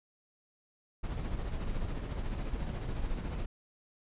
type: noise with tremolo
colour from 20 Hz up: brown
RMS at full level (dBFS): -33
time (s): 1.03-3.46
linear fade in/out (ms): 10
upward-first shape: sine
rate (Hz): 14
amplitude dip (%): 45
effects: resampled to 8000 Hz